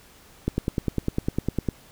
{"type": "click train", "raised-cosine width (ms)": 3, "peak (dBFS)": -10, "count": 13, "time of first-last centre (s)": [0.48, 1.687], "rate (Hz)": 9.94, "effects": ["pink hiss -52 dBFS RMS until 1.91 s"]}